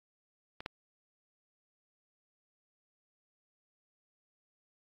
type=clicks; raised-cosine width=0.3 ms; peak=-26 / -21 dBFS; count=2; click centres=0.605 / 0.661 s; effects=AAC 64 kbps